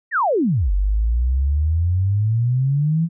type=exponential two-way sweep; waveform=sine; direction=down then up; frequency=1956 to 46.25 to 170.3 Hz; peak=-15 dBFS; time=0.11-3.09 s; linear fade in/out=50 ms; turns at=0.72 s; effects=none